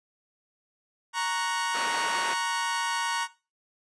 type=chord; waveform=sawtooth; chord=F# major; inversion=first; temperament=equal; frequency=932.3 / 1108.7 / 1480 Hz; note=A#5 / C#6 / F#6; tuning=0 / 0 / 0 cents; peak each=-25 / -29 / -30 dBFS; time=1.13-3.28 s; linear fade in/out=50 ms
type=band-pass noise; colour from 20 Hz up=white; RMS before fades=-35 dBFS; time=1.74-2.34 s; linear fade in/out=5 ms; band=320 to 1900 Hz; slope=12 dB/octave
effects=noise-tail reverb RT60 0.3 s tail -18 dB re dry + resampled to 22050 Hz